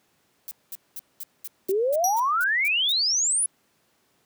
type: noise bursts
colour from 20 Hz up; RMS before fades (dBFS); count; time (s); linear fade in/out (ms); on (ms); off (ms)
violet; -35; 11; 0.48-2.921; 0; 31; 210
type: exponential sweep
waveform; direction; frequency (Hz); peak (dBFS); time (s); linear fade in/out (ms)
sine; up; 368 to 10490; -20; 1.69-3.46; 2
type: tone with exponential decay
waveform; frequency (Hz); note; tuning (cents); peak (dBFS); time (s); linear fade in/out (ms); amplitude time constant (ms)
40% pulse; 5800; F#8; -35; -19; 2.04-2.31; 2; 57
effects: pink hiss -66 dBFS RMS until 4.25 s + high-pass 150 Hz 12 dB/octave